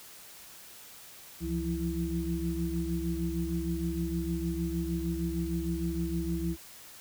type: tone cluster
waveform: sine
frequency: 67.9 / 167.6 / 174.1 / 330.4 Hz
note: C#2 / E3 / F3 / E4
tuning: -35 / +29 / -5 / +4 cents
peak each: -35 / -35 / -35 / -34 dBFS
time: 1.4-6.57 s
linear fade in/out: 50 ms
effects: white hiss -50 dBFS RMS until 7 s